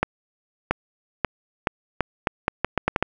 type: accelerating click train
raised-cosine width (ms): 0.5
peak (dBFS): -4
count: 12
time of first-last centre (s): 0.03-3.026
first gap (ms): 680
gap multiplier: 0.79
effects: none